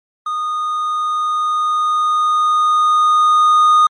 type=tone with level ramp; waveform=triangle; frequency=1232 Hz; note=D#6; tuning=17 cents flat; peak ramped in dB=-16 to -5 dBFS; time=0.26-3.87 s; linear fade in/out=5 ms; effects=MP3 48 kbps